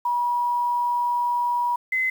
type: tone pair in turn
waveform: sine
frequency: 965 / 2045 Hz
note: B5 / C7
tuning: -40 / -40 cents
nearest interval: octave + minor second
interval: 1300 cents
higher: second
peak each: -20 dBFS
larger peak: neither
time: 0.05-1.76 / 1.92-2.1 s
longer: first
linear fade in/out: 5 ms
effects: 8-bit